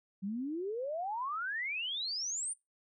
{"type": "exponential sweep", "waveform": "sine", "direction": "up", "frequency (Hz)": [186.1, 9397], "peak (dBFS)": -34, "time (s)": [0.22, 2.54], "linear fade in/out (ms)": 20, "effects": ["noise-tail reverb RT60 0.2 s tail -22 dB re dry"]}